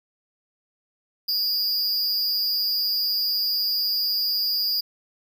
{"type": "tone with amplitude modulation", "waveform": "square", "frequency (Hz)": 4848, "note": "D#8", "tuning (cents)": -46, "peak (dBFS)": -18, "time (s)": [1.28, 4.81], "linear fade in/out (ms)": 10, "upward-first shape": "sine", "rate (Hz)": 216, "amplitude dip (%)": 90, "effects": []}